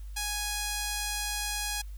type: tone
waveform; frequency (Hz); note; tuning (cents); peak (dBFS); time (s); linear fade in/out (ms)
5% pulse; 830.6; G#5; 0; -19; 0.16-1.82; 10
effects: added 50 Hz sine -38 dBFS peak until 1.97 s + white hiss -62 dBFS RMS until 1.97 s